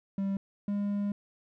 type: tone pair in turn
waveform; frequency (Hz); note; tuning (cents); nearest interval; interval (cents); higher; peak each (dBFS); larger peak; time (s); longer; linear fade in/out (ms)
triangle; 196 / 203.1; G3 / G#3; 0 / -38; minor second; 62; second; -26; neither; 0.18-0.37 / 0.68-1.12; second; 2
effects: none